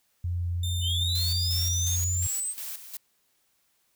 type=tone with vibrato; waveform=sine; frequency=87.4 Hz; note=F2; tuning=2 cents sharp; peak=-26 dBFS; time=0.24-2.27 s; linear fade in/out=5 ms; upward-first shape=triangle; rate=2.9 Hz; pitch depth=9 cents each way
type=tone; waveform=sawtooth; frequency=3609 Hz; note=A7; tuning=43 cents sharp; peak=-30 dBFS; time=0.63-1.96 s; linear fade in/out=5 ms
type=linear sweep; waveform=sine; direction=up; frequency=2938 to 8420 Hz; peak=-28 dBFS; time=0.81-2.55 s; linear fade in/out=50 ms
type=noise with tremolo; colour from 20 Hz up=blue; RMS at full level=-36 dBFS; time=1.15-2.97 s; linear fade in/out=2 ms; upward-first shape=square; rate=2.8 Hz; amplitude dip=65%
effects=white hiss -70 dBFS RMS until 3.95 s